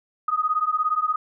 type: beating tone pair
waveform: sine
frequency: 1239 / 1256 Hz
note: D#6 / D#6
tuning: -8 / +16 cents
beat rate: 17 Hz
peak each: -23 dBFS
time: 0.28-1.16 s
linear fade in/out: 5 ms
effects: none